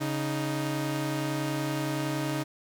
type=tone pair together; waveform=sawtooth; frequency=140 / 310.7 Hz; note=C#3 / D#4; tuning=+18 / -2 cents; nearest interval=octave + major second; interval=1380 cents; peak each=-27 dBFS; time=0-2.44 s; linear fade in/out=20 ms; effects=none